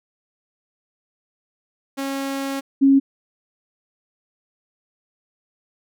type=tone pair in turn; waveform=sawtooth / sine; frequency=273.4 / 273.4 Hz; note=C#4 / C#4; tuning=-24 / -24 cents; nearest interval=unison; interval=0 cents; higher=neither; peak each=-20 / -10 dBFS; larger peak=second; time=1.97-2.61 / 2.81-3 s; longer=first; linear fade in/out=20 ms; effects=none